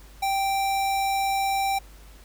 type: tone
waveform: square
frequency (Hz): 783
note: G5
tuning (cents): -2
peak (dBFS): -23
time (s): 0.22-1.79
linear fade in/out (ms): 10
effects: added 50 Hz sine -46 dBFS peak until 2.24 s + pink hiss -53 dBFS RMS until 2.24 s